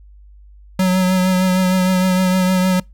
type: tone with vibrato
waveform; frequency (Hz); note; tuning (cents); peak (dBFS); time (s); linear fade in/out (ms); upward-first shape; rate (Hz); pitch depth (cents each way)
square; 185; F#3; 0; -13; 0.79-2.8; 5; triangle; 6.5; 30
effects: noise-tail reverb RT60 0.2 s tail -25 dB re dry + added 50 Hz sine -40 dBFS peak until 2.93 s